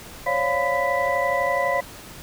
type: tone cluster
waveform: sine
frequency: 539 / 571 / 700 / 1006 / 1976 Hz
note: C#5 / D5 / F5 / B5 / B6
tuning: -49 / -49 / +4 / +32 / 0 cents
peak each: -26 dBFS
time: 0.26-1.81 s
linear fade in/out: 10 ms
effects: pink hiss -41 dBFS RMS until 2.22 s